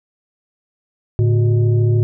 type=tone with frequency modulation; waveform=sine; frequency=110.2 Hz; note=A2; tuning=3 cents sharp; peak=-11 dBFS; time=1.19-2.03 s; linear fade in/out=0 ms; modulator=254 Hz; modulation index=0.61; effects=none